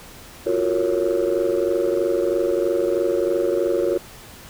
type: chord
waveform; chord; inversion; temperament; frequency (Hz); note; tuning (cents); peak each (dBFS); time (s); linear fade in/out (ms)
sine; Gb major seventh; third; just; 346.9 / 370 / 462.5 / 555; F4 / Gb4 / Bb4 / Db5; -12 / 0 / -14 / +2; -22; 0.46-3.98; 10
effects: tanh soft clip ceiling -12 dBFS + pink hiss -42 dBFS RMS until 4.49 s